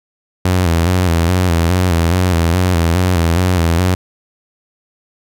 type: tone with vibrato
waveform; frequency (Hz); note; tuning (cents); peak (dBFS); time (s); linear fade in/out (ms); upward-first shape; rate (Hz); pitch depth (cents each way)
sawtooth; 87.31; F2; 0; -7; 0.45-3.95; 5; square; 2.4; 78
effects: none